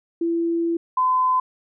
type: tone pair in turn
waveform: sine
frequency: 335.9 / 1019.7 Hz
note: E4 / C6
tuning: +33 / -45 cents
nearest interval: octave + perfect fifth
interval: 1922 cents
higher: second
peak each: -19 / -16 dBFS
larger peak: second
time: 0.21-0.77 / 0.97-1.4 s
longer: first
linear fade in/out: 5 ms
effects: none